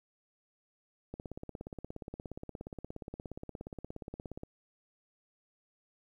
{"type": "click train", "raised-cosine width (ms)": 2, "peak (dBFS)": -28, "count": 57, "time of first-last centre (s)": [1.14, 4.434], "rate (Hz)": 17, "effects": ["11-bit"]}